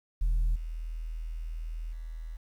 sine tone with level steps, 40.46 Hz, E1, 32 cents flat, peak -21 / -33 / -36 dBFS, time 0.21-2.37 s, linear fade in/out 10 ms, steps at 0.55 / 1.92 s, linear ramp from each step 10 ms, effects tanh soft clip ceiling -22 dBFS + 10-bit

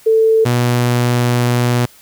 sine / sawtooth tone pair in turn, 444.2 / 121.66 Hz, A4 / B2, +16 / -26 cents, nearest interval octave + minor seventh, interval 2242 cents, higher first, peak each -8 dBFS, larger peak neither, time 0.06-0.45 / 0.45-1.86 s, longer second, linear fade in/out 10 ms, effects white hiss -45 dBFS RMS until 2.01 s

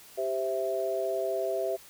sine chord, C major, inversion second, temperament equal, 392 / 523.3 / 659.3 Hz, G4 / C5 / E5, 0 / 0 / 0 cents, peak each -32 / -34 / -30 dBFS, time 0.17-1.77 s, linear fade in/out 20 ms, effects white hiss -52 dBFS RMS until 1.89 s

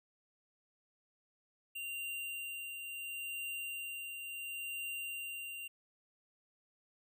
square tone with tremolo, 2776 Hz, F7, 11 cents flat, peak -39 dBFS, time 1.75-5.68 s, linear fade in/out 10 ms, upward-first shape triangle, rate 0.72 Hz, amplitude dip 40%, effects none

